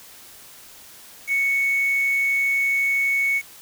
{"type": "tone with quantisation", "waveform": "sine", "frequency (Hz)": 2217, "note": "C#7", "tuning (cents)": 0, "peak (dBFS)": -18, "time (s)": [1.27, 3.42], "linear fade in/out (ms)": 50, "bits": 6, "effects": ["white hiss -45 dBFS RMS until 3.61 s"]}